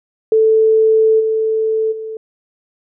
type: tone with level steps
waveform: sine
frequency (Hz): 440.5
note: A4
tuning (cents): +2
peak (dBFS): -8 / -13 / -23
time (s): 0.32-2.17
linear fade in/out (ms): 2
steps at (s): 1.19 / 1.91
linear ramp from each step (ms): 20
effects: none